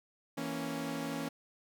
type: chord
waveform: sawtooth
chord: A# diminished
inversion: second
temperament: equal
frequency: 164.81 / 233.1 / 277.2 Hz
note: E3 / A#3 / C#4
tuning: 0 / 0 / 0 cents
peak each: -38 / -37 / -34 dBFS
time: 0.37-1.29 s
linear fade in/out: 10 ms
effects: none